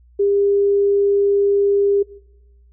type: tone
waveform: sine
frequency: 401.7 Hz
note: G4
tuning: 42 cents sharp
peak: -13 dBFS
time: 0.19-2.03 s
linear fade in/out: 10 ms
effects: noise-tail reverb RT60 1.0 s tail -21 dB re dry + added 60 Hz sine -47 dBFS peak until 2.72 s